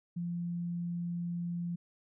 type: tone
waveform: sine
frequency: 172.8 Hz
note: F3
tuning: 18 cents flat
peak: -33 dBFS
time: 0.16-1.76 s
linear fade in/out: 10 ms
effects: none